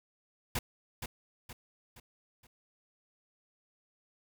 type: noise with echo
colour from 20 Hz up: pink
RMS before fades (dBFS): -32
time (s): 0.55-0.59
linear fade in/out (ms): 5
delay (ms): 470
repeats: 4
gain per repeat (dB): -7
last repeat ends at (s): 2.47
effects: none